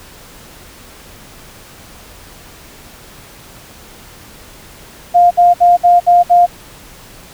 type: tone bursts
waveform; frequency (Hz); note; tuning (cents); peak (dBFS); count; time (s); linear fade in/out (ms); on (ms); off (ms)
sine; 703; F5; +11; -4; 6; 5.14-6.465; 20; 170; 61
effects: pink hiss -38 dBFS RMS until 7.33 s